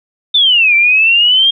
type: exponential two-way sweep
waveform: sine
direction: down then up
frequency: 3611 to 2328 to 3250 Hz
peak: -6 dBFS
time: 0.34-1.51 s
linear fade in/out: 10 ms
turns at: 0.75 s
effects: none